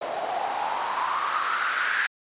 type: noise with band-pass filter sweep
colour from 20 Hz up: white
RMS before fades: -27 dBFS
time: 0.01-2.07 s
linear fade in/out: 10 ms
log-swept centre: 630 to 1700 Hz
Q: 5.9
effects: resampled to 8000 Hz